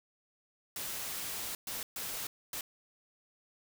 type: noise bursts at uneven times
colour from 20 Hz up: white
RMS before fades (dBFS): -39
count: 4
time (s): 0.76-1.55 / 1.67-1.83 / 1.96-2.27 / 2.53-2.61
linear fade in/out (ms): 2
effects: none